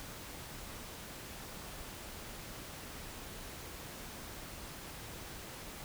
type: silence
effects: pink hiss -47 dBFS RMS until 5.84 s